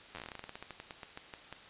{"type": "slowing click train", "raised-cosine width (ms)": 0.3, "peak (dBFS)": -27, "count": 23, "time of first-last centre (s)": [0.15, 1.526], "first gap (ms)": 10, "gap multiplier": 1.15, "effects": ["white hiss -53 dBFS RMS until 1.69 s", "resampled to 8000 Hz"]}